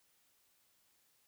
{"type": "silence", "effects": ["white hiss -73 dBFS RMS until 1.27 s"]}